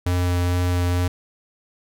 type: tone with vibrato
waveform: square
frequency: 88.9 Hz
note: F2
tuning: 31 cents sharp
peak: -19 dBFS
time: 0.06-1.08 s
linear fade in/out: 5 ms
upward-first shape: triangle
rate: 2.2 Hz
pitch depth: 12 cents each way
effects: none